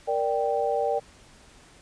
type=chord; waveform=sine; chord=G minor; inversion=first; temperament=equal; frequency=466.2 / 587.3 / 784 Hz; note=Bb4 / D5 / G5; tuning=0 / 0 / 0 cents; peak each=-27 dBFS; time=0.07-1 s; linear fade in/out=20 ms; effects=pink hiss -53 dBFS RMS until 1.81 s + resampled to 22050 Hz